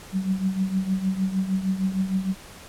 sine tone with tremolo, 190 Hz, F#3, 46 cents sharp, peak -18 dBFS, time 0.12-2.35 s, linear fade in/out 50 ms, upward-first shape triangle, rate 6.5 Hz, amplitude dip 80%, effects pink hiss -44 dBFS RMS until 2.68 s + low-pass 12000 Hz 12 dB/octave

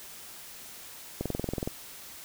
click train, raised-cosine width 2 ms, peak -17 dBFS, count 11, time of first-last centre 1.21-1.675 s, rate 21.5 Hz, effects white hiss -46 dBFS RMS until 2.24 s

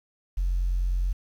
sine tone, 44.74 Hz, F1, 43 cents sharp, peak -21 dBFS, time 0.37-1.13 s, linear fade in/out 10 ms, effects tanh soft clip ceiling -19 dBFS + 9-bit

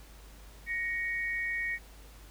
sine tone pair together, 1875 / 2229 Hz, A#6 / C#7, +10 / +9 cents, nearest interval minor third, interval 299 cents, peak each -32 / -35 dBFS, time 0.66-1.79 s, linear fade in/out 50 ms, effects added 51 Hz sine -50 dBFS peak until 2.3 s + pink hiss -56 dBFS RMS until 2.3 s

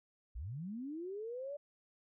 sine linear sweep, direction up, 46.57 to 589 Hz, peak -40 dBFS, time 0.35-1.57 s, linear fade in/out 10 ms, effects none

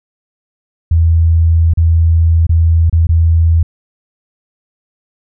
sine tone with dropouts, 82.41 Hz, E2, in tune, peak -6 dBFS, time 0.91-3.63 s, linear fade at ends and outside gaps 5 ms, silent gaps 1.737-1.773 / 2.468-2.493 / 2.898-2.927 / 3.07-3.09 s, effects none

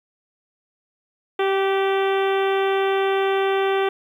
harmonic tone with a mistuned harmonic, 389.2 Hz, G4, 12 cents flat, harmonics 1 / 2 / 3 / 4 / 5 / 6 / 7 / 8 / 9, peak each -19 / -25 / -29 / -31 / -33 / -35 / -36 / -37 / -38 dBFS, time 1.39-3.89 s, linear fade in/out 5 ms, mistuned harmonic 4, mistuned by -19 cents, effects 9-bit

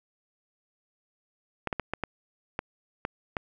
clicks, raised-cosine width 0.5 ms, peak -14 dBFS, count 8, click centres 1.673 / 1.728 / 1.797 / 1.936 / 2.037 / 2.591 / 3.051 / 3.368 s, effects none

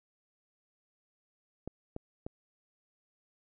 clicks, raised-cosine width 2 ms, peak -25 dBFS, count 3, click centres 1.676 / 1.964 / 2.265 s, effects none

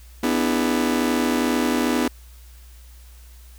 40% pulse chord, E dominant seventh, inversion second, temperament just, 247.2 / 296.7 / 329.6 / 412 Hz, B3 / D4 / E4 / G#4, +2 / +18 / 0 / -14 cents, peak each -21 / -24 / -26 / -27 dBFS, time 0.23-2.08 s, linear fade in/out 5 ms, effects added 60 Hz sine -42 dBFS peak until 3.58 s + white hiss -53 dBFS RMS until 3.58 s

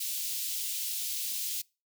white high-pass noise, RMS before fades -34 dBFS, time 0-1.62 s, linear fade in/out 10 ms, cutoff 2900 Hz, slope 24 dB/octave, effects noise-tail reverb RT60 0.3 s tail -25 dB re dry

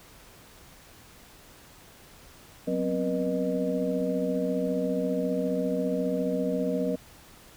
sine tone cluster, 185.2 / 249.1 / 263.8 / 480.4 / 614 Hz, F#3 / B3 / C4 / B4 / D#5, +2 / +15 / +14 / -48 / -23 cents, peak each -31 / -37 / -30 / -30 / -32 dBFS, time 2.67-6.96 s, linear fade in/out 10 ms, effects pink hiss -52 dBFS RMS until 7.56 s

